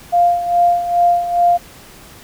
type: tone with tremolo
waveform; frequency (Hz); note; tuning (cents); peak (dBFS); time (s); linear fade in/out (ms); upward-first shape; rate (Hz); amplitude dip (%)
sine; 698.5; F5; 0; -8; 0.12-1.58; 20; sine; 2.4; 70
effects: pink hiss -40 dBFS RMS until 2.23 s